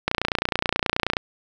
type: click train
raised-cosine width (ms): 0.3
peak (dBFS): -4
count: 33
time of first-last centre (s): 0.08-1.168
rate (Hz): 29.4
effects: none